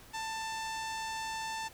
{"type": "tone with low-pass filter", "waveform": "sawtooth", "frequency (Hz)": 888, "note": "A5", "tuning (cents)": 16, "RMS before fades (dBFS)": -38, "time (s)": [0.13, 1.69], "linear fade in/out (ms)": 20, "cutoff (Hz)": 7000, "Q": 1.4, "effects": ["pink hiss -55 dBFS RMS until 1.73 s"]}